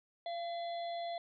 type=harmonic tone with a mistuned harmonic; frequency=685 Hz; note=F5; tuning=34 cents flat; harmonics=1 / 3 / 5 / 6; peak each=-37 / -53 / -51 / -53 dBFS; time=0.26-1.18 s; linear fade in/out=2 ms; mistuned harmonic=3; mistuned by=-23 cents; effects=none